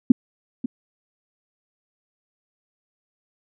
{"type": "tone with echo", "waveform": "sine", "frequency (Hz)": 249.2, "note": "B3", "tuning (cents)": 16, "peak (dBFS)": -6, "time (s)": [0.1, 0.12], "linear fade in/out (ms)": 5, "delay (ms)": 540, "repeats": 1, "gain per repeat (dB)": -15, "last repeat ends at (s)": 0.66, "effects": []}